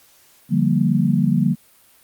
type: chord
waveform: sine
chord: G minor seventh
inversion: second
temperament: equal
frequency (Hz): 146.83 / 174.61 / 196 / 233.1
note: D3 / F3 / G3 / Bb3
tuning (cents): 0 / 0 / 0 / 0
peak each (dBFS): -20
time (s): 0.49-1.56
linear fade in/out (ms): 50
effects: white hiss -53 dBFS RMS until 2.03 s + Opus 48 kbps